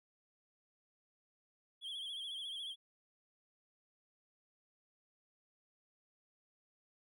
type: tone with vibrato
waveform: triangle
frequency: 3273 Hz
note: G#7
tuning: 26 cents flat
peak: -40 dBFS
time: 1.81-2.76 s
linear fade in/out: 50 ms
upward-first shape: sine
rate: 14 Hz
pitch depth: 78 cents each way
effects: none